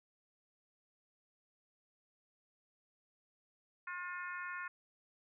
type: harmonic tone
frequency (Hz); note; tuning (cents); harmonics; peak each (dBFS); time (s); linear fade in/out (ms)
357.3; F4; +40; 3 / 4 / 5 / 6 / 7; -46 / -44 / -46 / -53 / -53; 3.87-4.68; 5
effects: none